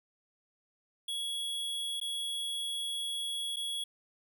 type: tone with dropouts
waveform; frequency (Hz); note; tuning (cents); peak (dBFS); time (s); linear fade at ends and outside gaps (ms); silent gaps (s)
square; 3345; G#7; +12; -34; 1.08-3.84; 5; 2.001-2.013 / 3.561-3.567
effects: none